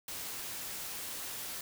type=noise; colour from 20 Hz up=white; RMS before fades=-41 dBFS; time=0.08-1.61 s; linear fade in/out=2 ms; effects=none